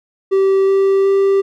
triangle tone with pitch steps, 387.3 / 389.8 / 392.3 Hz, G4 / G4 / G4, -21 / -10 / +1 cents, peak -8 dBFS, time 0.31-1.42 s, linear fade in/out 20 ms, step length 370 ms, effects none

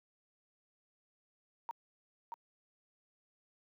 sine tone with echo, 932.3 Hz, A#5, in tune, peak -36 dBFS, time 1.69-1.71 s, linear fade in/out 0 ms, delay 630 ms, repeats 1, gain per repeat -4 dB, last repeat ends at 2.34 s, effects high-pass 400 Hz 12 dB/octave

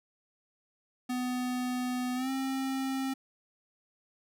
square tone with pitch glide, 250 to 266.4 Hz, B3 to C4, +21 to +31 cents, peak -31 dBFS, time 1.09-3.14 s, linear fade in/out 10 ms, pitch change +110 cents, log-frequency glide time 2.15-2.3 s, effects none

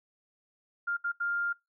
sine tone bursts at uneven times, 1401 Hz, F6, 5 cents sharp, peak -28 dBFS, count 3, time 0.87-0.97 / 1.04-1.12 / 1.2-1.53 s, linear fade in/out 10 ms, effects noise-tail reverb RT60 0.2 s tail -24 dB re dry

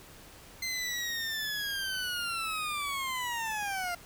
20% pulse linear sweep, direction down, 2079 to 690 Hz, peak -27 dBFS, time 0.62-3.95 s, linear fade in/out 5 ms, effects pink hiss -52 dBFS RMS until 4.05 s

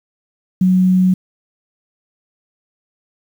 sine tone, 184.7 Hz, F#3, 3 cents flat, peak -9 dBFS, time 0.61-1.14 s, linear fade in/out 5 ms, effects 7-bit

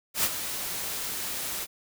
white noise with ADSR envelope, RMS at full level -23 dBFS, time 0.14-1.67 s, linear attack 98 ms, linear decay 46 ms, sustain -10 dB, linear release 43 ms, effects none

